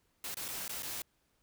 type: noise with dropouts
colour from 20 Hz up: white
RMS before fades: -40 dBFS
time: 0.24-1.02 s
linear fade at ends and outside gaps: 2 ms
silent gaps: 0.344-0.369 / 0.482-0.486 / 0.68-0.693 / 0.824-0.83 s
effects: pink hiss -75 dBFS RMS until 1.42 s